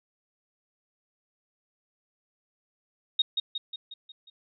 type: tone with echo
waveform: sine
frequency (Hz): 3729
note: A#7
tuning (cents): 0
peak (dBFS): -19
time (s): 3.19-3.22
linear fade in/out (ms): 5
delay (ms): 180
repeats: 6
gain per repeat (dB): -5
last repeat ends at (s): 4.3
effects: none